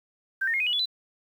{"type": "tone with pitch steps", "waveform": "sine", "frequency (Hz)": [1568, 1832.6, 2142, 2503, 2926, 3420, 3997], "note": ["G6", "A#6", "C7", "D#7", "F#7", "A7", "B7"], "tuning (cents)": [0, -30, 40, 10, -20, -50, 20], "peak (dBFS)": -23, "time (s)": [0.41, 0.858], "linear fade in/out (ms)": 10, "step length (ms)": 64, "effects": ["9-bit"]}